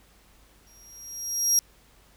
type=tone with exponential growth; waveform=35% pulse; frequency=5640 Hz; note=F8; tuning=16 cents sharp; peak=-14 dBFS; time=0.67-1.59 s; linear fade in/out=0 ms; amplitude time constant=200 ms; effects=added 50 Hz sine -59 dBFS peak until 2.16 s + pink hiss -59 dBFS RMS until 2.16 s

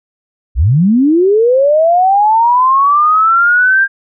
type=linear sweep; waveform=sine; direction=up; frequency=49 to 1606 Hz; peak=-6 dBFS; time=0.55-3.88 s; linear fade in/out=50 ms; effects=none

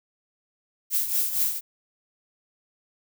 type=noise with tremolo; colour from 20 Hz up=violet; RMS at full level=-22 dBFS; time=0.9-1.61 s; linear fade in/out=50 ms; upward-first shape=triangle; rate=4.3 Hz; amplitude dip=70%; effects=none

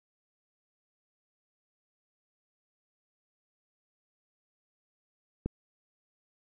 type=click; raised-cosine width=3 ms; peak=-18 dBFS; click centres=5.46 s; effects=none

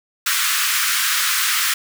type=high-pass noise; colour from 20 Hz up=pink; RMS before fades=-19 dBFS; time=0.26-1.74 s; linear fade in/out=5 ms; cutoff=1200 Hz; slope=48 dB/octave; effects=none

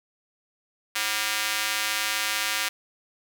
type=tone with high-pass filter; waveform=square; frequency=107.8 Hz; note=A2; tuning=35 cents flat; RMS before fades=-27 dBFS; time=0.95-2.69 s; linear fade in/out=10 ms; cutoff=1900 Hz; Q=0.89; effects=none

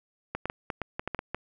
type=clicks; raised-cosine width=0.5 ms; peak=-16 dBFS; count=10; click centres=0.35 / 0.456 / 0.499 / 0.702 / 0.817 / 0.995 / 1.076 / 1.147 / 1.191 / 1.346 s; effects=none

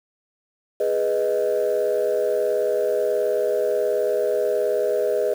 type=chord; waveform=sine; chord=G# minor; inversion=none; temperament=equal; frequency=415.3 / 493.9 / 622.3 Hz; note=G#4 / B4 / D#5; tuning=0 / 0 / 0 cents; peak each=-22 dBFS; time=0.8-5.34 s; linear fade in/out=5 ms; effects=tanh soft clip ceiling -13 dBFS + 7-bit

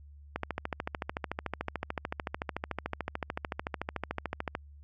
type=click train; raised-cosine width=0.5 ms; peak=-17 dBFS; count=58; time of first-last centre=0.36-4.551 s; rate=13.6 Hz; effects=added 72 Hz sine -49 dBFS peak until 4.83 s + AAC 48 kbps

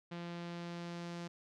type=tone with low-pass filter sweep; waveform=sawtooth; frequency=172.1 Hz; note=F3; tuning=25 cents flat; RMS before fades=-44 dBFS; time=0.11-1.28 s; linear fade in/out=10 ms; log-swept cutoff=3700 to 5800 Hz; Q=1.2; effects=none

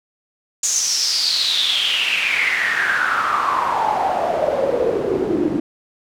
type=noise with band-pass filter sweep; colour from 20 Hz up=pink; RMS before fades=-19 dBFS; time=0.63-5.6 s; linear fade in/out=5 ms; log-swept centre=6800 to 290 Hz; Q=7.6; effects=none

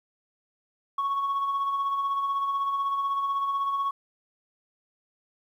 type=tone with tremolo; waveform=sine; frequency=1108.7 Hz; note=C#6; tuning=in tune; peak=-21 dBFS; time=0.98-3.91 s; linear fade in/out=5 ms; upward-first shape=sine; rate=16 Hz; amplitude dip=45%; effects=tanh soft clip ceiling -22 dBFS + 10-bit

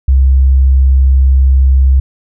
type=tone; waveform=sine; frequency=66.3 Hz; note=C2; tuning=23 cents sharp; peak=-4 dBFS; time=0.08-2 s; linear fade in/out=5 ms; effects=none

